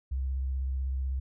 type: tone with vibrato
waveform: sine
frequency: 66 Hz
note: C2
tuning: 16 cents sharp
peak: -28 dBFS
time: 0.11-1.2 s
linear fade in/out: 10 ms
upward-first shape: sine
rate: 16 Hz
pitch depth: 36 cents each way
effects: none